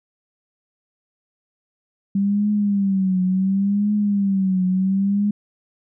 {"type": "tone with vibrato", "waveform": "sine", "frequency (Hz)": 196, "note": "G3", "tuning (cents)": 0, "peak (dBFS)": -16, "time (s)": [2.15, 5.31], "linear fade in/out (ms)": 5, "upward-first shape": "triangle", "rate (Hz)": 0.7, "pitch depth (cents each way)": 120, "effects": []}